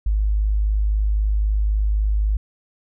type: tone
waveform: sine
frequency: 51.91 Hz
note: G#1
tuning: in tune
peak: -16 dBFS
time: 0.06-2.37 s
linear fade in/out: 5 ms
effects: none